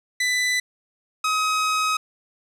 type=tone pair in turn; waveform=sawtooth; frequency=1994 / 1267.1 Hz; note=B6 / D#6; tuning=+16 / +31 cents; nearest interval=minor sixth; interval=785 cents; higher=first; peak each=-16 dBFS; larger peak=neither; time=0.2-0.6 / 1.24-1.97 s; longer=second; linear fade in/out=5 ms; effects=low-pass 9000 Hz 12 dB/octave + 9-bit